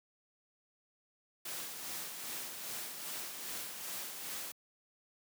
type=noise with tremolo; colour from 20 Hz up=white; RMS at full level=-41 dBFS; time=1.45-4.52 s; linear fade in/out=5 ms; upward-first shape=sine; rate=2.5 Hz; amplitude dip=40%; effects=high-pass 150 Hz 12 dB/octave